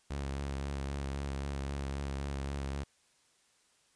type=tone with vibrato; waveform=sawtooth; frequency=69.3 Hz; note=C#2; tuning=in tune; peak=-31 dBFS; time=0.1-2.84 s; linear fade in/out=10 ms; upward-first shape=sine; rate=3.8 Hz; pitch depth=29 cents each way; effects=white hiss -69 dBFS RMS until 3.95 s + resampled to 22050 Hz